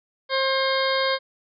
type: harmonic tone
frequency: 533 Hz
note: C5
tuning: 32 cents sharp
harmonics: 1 / 2 / 3 / 4 / 6 / 7 / 8 / 9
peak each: -23 / -26 / -28 / -29 / -31 / -31 / -32 / -33 dBFS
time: 0.29-1.19 s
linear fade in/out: 50 ms
effects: MP3 96 kbps